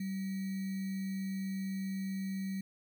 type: tone with sample-and-hold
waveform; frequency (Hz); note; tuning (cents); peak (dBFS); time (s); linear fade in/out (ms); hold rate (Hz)
sine; 192.2; G3; -34; -34; 0-2.61; 5; 2100
effects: none